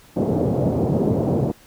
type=band-pass noise; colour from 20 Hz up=pink; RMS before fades=-20 dBFS; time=0.16-1.52 s; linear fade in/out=10 ms; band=100 to 610 Hz; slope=24 dB/octave; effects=pink hiss -50 dBFS RMS until 1.66 s